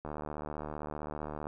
click train, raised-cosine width 1 ms, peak -25 dBFS, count 108, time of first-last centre 0.05-1.469 s, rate 75.4 Hz, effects none

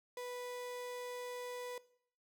35% pulse tone, 493 Hz, B4, 3 cents flat, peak -40 dBFS, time 0.17-1.78 s, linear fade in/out 2 ms, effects noise-tail reverb RT60 0.6 s tail -19 dB re dry

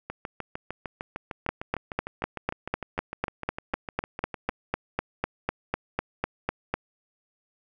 two click trains, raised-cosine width 0.5 ms, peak -10 / -18 dBFS, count 22 / 30, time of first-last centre 1.49-6.74 / 0.1-4.494 s, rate 4 / 6.6 Hz, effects none

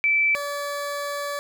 sine / 20% pulse tone pair in turn, 2321 / 574.4 Hz, D7 / D5, -21 / -39 cents, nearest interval 2 octaves, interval 2418 cents, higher first, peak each -17 / -22 dBFS, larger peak first, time 0.04-0.35 / 0.35-1.39 s, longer second, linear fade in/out 0 ms, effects none

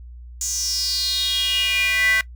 square tone with high-pass filter sweep, 220 Hz, A3, in tune, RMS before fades -21 dBFS, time 0.41-2.21 s, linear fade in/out 2 ms, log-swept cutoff 6800 to 1800 Hz, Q 7.2, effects noise-tail reverb RT60 0.1 s tail -20 dB re dry + added 60 Hz sine -36 dBFS peak until 2.35 s

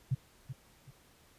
sine tone with echo, 130.81 Hz, C3, in tune, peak -26 dBFS, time 0.11-0.15 s, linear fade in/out 10 ms, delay 380 ms, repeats 2, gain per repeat -11 dB, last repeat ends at 0.91 s, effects pink hiss -63 dBFS RMS until 1.38 s + resampled to 32000 Hz

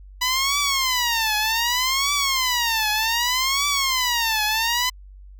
10% pulse tone with vibrato, 987.8 Hz, B5, in tune, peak -11 dBFS, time 0.21-4.9 s, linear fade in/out 10 ms, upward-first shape triangle, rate 0.65 Hz, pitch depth 280 cents each way, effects added 48 Hz sine -40 dBFS peak until 5.39 s

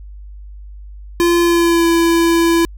square tone with pitch glide, 343.8 to 335.4 Hz, F4 to E4, -27 to +30 cents, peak -11 dBFS, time 1.2-2.65 s, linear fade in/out 0 ms, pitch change -43 cents, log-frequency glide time 1.41-1.87 s, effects added 50 Hz sine -31 dBFS peak until 2.77 s

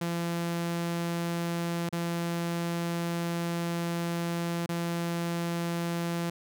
sawtooth tone with dropouts, 170.3 Hz, F3, 43 cents flat, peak -25 dBFS, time 0.01-6.3 s, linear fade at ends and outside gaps 5 ms, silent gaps 1.892-1.926 / 4.662-4.69 s, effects none

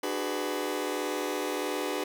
sawtooth chord, G# half-diminished seventh, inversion second, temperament just, 299 / 373.8 / 415.3 / 498.4 Hz, D4 / F#4 / G#4 / B4, +31 / +18 / 0 / +16 cents, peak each -31 / -31 / -32 / -31 dBFS, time 0.03-2.04 s, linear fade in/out 5 ms, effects none

